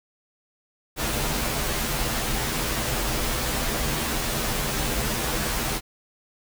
pink noise with comb filter, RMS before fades -26 dBFS, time 0.96-5.81 s, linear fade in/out 50 ms, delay 11 ms, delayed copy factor -0.85, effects none

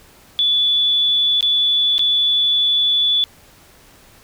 sine tone with dropouts, 3452 Hz, A7, 34 cents flat, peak -13 dBFS, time 0.39-3.24 s, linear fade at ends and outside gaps 0 ms, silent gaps 1.408-1.427 / 1.981-1.993 s, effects pink hiss -48 dBFS RMS until 4.23 s

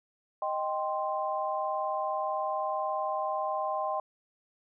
sine chord, C minor, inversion first, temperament equal, 622.3 / 784 / 1046.5 Hz, Eb5 / G5 / C6, 0 / 0 / 0 cents, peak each -33 dBFS, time 0.42-4 s, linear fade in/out 2 ms, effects none

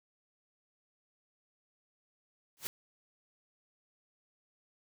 white noise with exponential growth, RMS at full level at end -33 dBFS, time 2.57-2.67 s, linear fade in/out 0 ms, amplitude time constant 21 ms, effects none

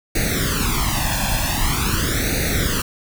pink noise with flanger, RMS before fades -20 dBFS, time 0.15-2.82 s, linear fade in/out 5 ms, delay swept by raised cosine 0.47 to 1.19 ms, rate 0.45 Hz, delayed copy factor +1, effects none

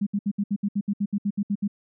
sine tone bursts, 202.8 Hz, G#3, 41 cents flat, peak -21 dBFS, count 14, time 0.01-1.679 s, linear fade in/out 10 ms, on 57 ms, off 67 ms, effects none

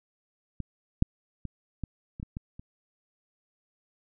clicks, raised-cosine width 5 ms, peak -21 / -8 / -23 / -20 / -27 / -24 / -22 / -30 dBFS, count 8, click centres 0.603 / 1.024 / 1.453 / 1.837 / 2.199 / 2.229 / 2.369 / 2.595 s, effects none

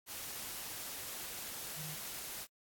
sine tone in noise, 154.1 Hz, D#3, 16 cents flat, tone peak -46 dBFS, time 1.75-1.97 s, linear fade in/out 50 ms, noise white, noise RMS -44 dBFS, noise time 0.06-2.47 s, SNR -5 dB, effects AAC 64 kbps

